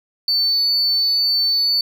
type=tone; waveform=sine; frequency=4501 Hz; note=C#8; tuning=26 cents sharp; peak=-13 dBFS; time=0.28-1.81 s; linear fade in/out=2 ms; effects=tanh soft clip ceiling -12 dBFS + 8-bit